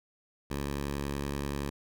10% pulse tone, 70.6 Hz, C#2, 32 cents sharp, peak -24 dBFS, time 0.5-1.7 s, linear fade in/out 10 ms, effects none

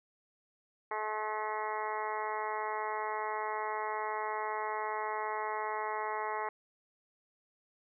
harmonic tone, 214.7 Hz, A3, 42 cents flat, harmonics 2 / 3 / 4 / 5 / 6 / 7 / 8 / 9 / 10, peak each -41 / -44 / -37 / -39 / -45 / -49 / -50 / -44 / -48 dBFS, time 0.91-6.49 s, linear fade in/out 2 ms, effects none

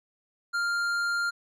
triangle tone with tanh clipping, 1398 Hz, F6, 1 cent sharp, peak -27 dBFS, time 0.53-1.31 s, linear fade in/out 20 ms, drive 15 dB, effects none

